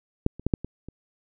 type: clicks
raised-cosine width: 3 ms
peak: -7 / -26 / -10 / -7 / -20 / -26 dBFS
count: 6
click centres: 0.264 / 0.396 / 0.466 / 0.538 / 0.646 / 0.886 s
effects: none